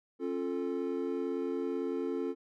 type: chord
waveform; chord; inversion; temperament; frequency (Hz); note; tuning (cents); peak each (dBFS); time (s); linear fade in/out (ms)
triangle; Db augmented; none; equal with one note detuned; 271.2 / 349.2 / 440; Db4 / F4 / A4; -38 / 0 / 0; -34; 0.19-2.35; 50
effects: none

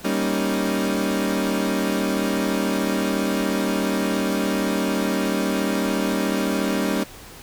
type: chord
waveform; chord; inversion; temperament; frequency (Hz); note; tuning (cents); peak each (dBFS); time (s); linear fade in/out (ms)
30% pulse; Eb dominant seventh; first; equal; 196 / 233.1 / 277.2 / 311.1; G3 / Bb3 / Db4 / Eb4; 0 / 0 / 0 / 0; -22 / -25 / -23 / -25; 0.04-7.04; 10
effects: pink hiss -42 dBFS RMS until 7.42 s

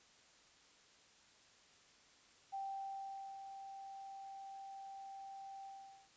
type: tone with ADSR envelope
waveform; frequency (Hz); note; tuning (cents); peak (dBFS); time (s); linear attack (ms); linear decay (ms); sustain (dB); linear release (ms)
sine; 782; G5; -4; -40; 2.52-6.09; 22; 830; -8; 440
effects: white hiss -66 dBFS RMS until 6.16 s + resampled to 16000 Hz

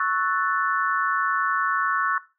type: chord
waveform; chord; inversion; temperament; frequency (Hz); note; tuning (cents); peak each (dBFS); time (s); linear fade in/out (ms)
sine; F# minor seventh; second; equal; 1108.7 / 1318.5 / 1480 / 1760; C#6 / E6 / F#6 / A6; 0 / 0 / 0 / 0; -24 / -27 / -26 / -29; 0-2.18; 2
effects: noise-tail reverb RT60 0.3 s tail -18 dB re dry

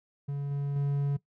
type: tone with level steps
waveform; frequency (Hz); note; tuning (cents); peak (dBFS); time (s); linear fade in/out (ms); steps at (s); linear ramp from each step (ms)
triangle; 141.6; C#3; +37; -28 / -26 / -23; 0.28-1.17; 10; 0.51 / 0.76; 2
effects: noise-tail reverb RT60 0.1 s tail -18 dB re dry

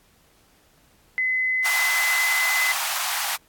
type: tone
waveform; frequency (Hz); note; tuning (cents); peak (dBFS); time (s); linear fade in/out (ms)
sine; 2030; B6; +47; -20; 1.18-2.72; 0
type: high-pass noise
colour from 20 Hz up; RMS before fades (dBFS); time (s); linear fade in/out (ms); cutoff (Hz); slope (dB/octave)
pink; -26; 1.64-3.37; 20; 740; 48
effects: pink hiss -59 dBFS RMS until 3.48 s + AAC 64 kbps

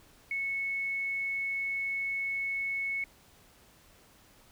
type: tone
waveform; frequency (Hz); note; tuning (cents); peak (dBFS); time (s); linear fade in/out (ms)
sine; 2203; C#7; -11; -30; 0.31-3.04; 2
effects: pink hiss -60 dBFS RMS until 4.51 s

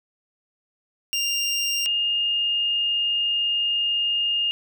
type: tone pair in turn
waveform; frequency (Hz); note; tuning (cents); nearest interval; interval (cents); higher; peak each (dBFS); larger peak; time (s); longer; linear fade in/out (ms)
25% pulse / sine; 2794 / 2831; F7 / F7; 0 / +23; unison; 23; second; -18 / -20; first; 1.13-1.86 / 1.86-4.51; second; 0
effects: none

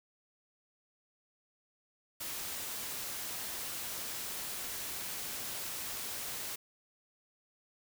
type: noise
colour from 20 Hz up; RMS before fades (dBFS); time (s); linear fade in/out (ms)
white; -40; 2.2-6.56; 10
effects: none

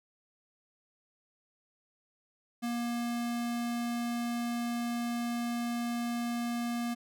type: tone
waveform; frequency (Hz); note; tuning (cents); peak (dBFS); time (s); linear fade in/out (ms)
square; 237.4; A#3; +32; -32; 2.62-6.95; 20
effects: none

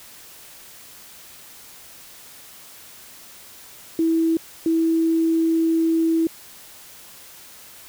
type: tone bursts at uneven times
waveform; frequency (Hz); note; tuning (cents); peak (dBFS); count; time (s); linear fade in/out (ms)
sine; 326.7; E4; -15; -16; 2; 3.99-4.37 / 4.66-6.27; 2
effects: white hiss -44 dBFS RMS until 7.88 s

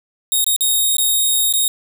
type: tone with dropouts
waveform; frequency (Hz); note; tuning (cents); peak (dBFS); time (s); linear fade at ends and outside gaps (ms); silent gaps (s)
5% pulse; 3729; A#7; 0; -6; 0.32-1.68; 1; 0.443-0.465 / 0.563-0.608 / 0.968-0.983 / 1.526-1.537
effects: none

